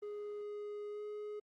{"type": "tone with pitch glide", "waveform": "triangle", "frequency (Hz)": [415.3, 419.4], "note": ["G#4", "G#4"], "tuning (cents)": [0, 17], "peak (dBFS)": -39, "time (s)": [0.02, 1.4], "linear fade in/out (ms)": 10, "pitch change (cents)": 17, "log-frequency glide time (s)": [0.9, 1.02], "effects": ["Opus 24 kbps"]}